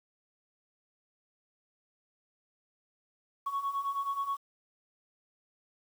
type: beating tone pair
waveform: sine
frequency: 1105 / 1114.4 Hz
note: C#6 / C#6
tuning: -6 / +9 cents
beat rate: 9.4 Hz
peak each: -35 / -31 dBFS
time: 3.46-4.37 s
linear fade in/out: 10 ms
effects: tanh soft clip ceiling -26 dBFS + 9-bit